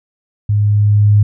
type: tone with level ramp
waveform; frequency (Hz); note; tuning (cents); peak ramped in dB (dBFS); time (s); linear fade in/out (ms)
sine; 103.9; G#2; +1; -10 to -5; 0.49-1.23; 5
effects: none